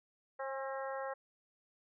harmonic tone with a mistuned harmonic, 268.3 Hz, C4, 44 cents sharp, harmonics 2 / 3 / 4 / 5 / 6 / 7, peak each -40 / -44 / -46 / -48 / -50 / -51 dBFS, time 0.39-1.14 s, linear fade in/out 10 ms, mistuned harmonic 3, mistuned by +24 cents, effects none

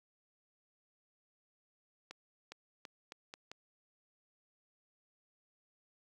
accelerating click train, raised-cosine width 0.2 ms, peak -29 dBFS, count 6, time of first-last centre 2.11-3.515 s, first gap 410 ms, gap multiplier 0.81, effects high-pass 200 Hz 12 dB/octave + 11-bit

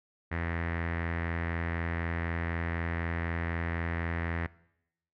sawtooth tone with low-pass filter, 84 Hz, E2, 33 cents sharp, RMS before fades -33 dBFS, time 0.31-4.47 s, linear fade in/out 10 ms, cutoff 1900 Hz, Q 5.2, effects noise-tail reverb RT60 0.8 s tail -21 dB re dry

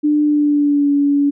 sine tone with pitch glide, 298 to 284.9 Hz, D4 to C#4, +25 to +48 cents, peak -11 dBFS, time 0.03-1.31 s, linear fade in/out 20 ms, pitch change -77 cents, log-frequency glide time 0.24-0.91 s, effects none

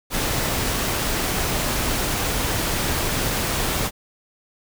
pink noise, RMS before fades -23 dBFS, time 0.1-3.91 s, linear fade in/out 50 ms, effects none

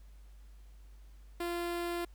sawtooth tone with notch filter, 345.6 Hz, F4, 18 cents flat, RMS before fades -36 dBFS, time 1.4-2.05 s, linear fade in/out 5 ms, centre 6300 Hz, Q 2, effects added 50 Hz sine -51 dBFS peak until 2.14 s + pink hiss -69 dBFS RMS until 2.14 s

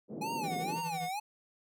pink band-pass noise, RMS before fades -41 dBFS, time 0.08-0.81 s, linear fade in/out 50 ms, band 180 to 480 Hz, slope 24 dB/octave
square tone with vibrato, 818 Hz, G#5, 26 cents flat, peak -35 dBFS, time 0.21-1.2 s, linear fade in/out 10 ms, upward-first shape sine, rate 2.1 Hz, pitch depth 220 cents each way
square tone with tremolo, 164.81 Hz, E3, in tune, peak -38 dBFS, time 0.43-1.09 s, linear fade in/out 10 ms, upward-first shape triangle, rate 12 Hz, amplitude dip 85%
effects none

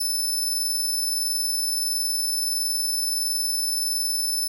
20% pulse tone with amplitude modulation, 5274 Hz, E8, in tune, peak -16 dBFS, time 0-4.48 s, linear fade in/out 10 ms, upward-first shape sine, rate 21.5 Hz, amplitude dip 25%, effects none

